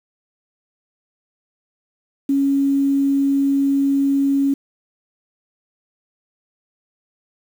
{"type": "tone with quantisation", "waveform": "sine", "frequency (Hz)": 276.8, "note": "C#4", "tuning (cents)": -2, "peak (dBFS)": -14, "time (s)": [2.29, 4.54], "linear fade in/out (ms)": 5, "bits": 7, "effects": []}